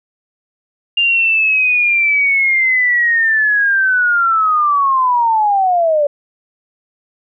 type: linear sweep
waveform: sine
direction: down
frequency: 2809 to 568 Hz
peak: -10 dBFS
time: 0.97-6.07 s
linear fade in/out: 5 ms
effects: none